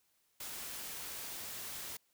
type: noise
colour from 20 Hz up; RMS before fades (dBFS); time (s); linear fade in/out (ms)
white; -44; 0.4-1.97; 5
effects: white hiss -75 dBFS RMS until 2.13 s